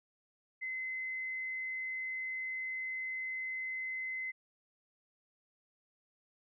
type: tone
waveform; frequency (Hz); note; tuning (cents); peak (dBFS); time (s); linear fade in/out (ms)
sine; 2050; C7; -36; -36; 0.61-4.32; 20
effects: none